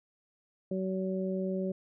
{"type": "harmonic tone", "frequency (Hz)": 188.6, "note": "F#3", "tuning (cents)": 33, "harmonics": [1, 2, 3], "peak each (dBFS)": [-32, -35, -37], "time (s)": [0.71, 1.72], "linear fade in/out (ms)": 5, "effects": []}